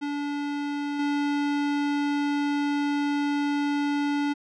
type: tone with level steps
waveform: square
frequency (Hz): 288.4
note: D4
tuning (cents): -31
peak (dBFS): -28 / -24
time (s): 0.01-4.34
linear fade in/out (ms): 20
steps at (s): 0.99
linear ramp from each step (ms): 5
effects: low-pass 4000 Hz 12 dB/octave